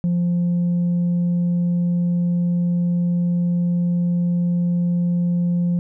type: tone with tanh clipping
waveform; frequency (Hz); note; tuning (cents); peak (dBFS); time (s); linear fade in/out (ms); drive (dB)
sine; 174.61; F3; 0; -17; 0.04-5.79; 0; 1
effects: none